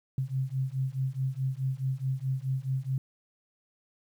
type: beating tone pair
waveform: sine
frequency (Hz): 130.1 / 134.8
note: C3 / C#3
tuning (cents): -9 / -48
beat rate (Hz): 4.7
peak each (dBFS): -31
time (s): 0.18-2.98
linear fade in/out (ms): 2
effects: 10-bit